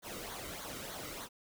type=noise with flanger; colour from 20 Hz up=pink; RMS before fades=-44 dBFS; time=0.02-1.29 s; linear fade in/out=50 ms; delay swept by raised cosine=0.38 to 1.21 ms; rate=3.3 Hz; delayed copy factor=-0.65; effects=none